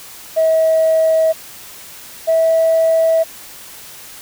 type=tone pair in turn; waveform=sine; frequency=642 / 651 Hz; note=E5 / E5; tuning=-46 / -22 cents; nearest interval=unison; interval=24 cents; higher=second; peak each=-9 dBFS; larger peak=neither; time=0.36-1.33 / 2.27-3.24 s; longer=neither; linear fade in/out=20 ms; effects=tanh soft clip ceiling -6 dBFS + white hiss -36 dBFS RMS until 4.21 s